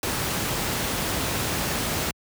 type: noise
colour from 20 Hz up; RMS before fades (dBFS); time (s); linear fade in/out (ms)
pink; -26; 0.03-2.11; 2
effects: high-pass 60 Hz 12 dB/octave